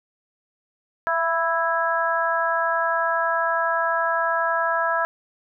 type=harmonic tone with a mistuned harmonic; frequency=329.6 Hz; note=E4; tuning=in tune; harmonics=2 / 3 / 4 / 5; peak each=-25 / -25 / -25 / -25 dBFS; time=1.07-5.05 s; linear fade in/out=0 ms; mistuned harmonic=2; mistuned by=+22 cents; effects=none